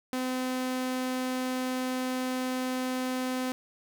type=tone; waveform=sawtooth; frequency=255.8 Hz; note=C4; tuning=39 cents flat; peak=-25 dBFS; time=0.13-3.52 s; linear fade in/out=0 ms; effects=none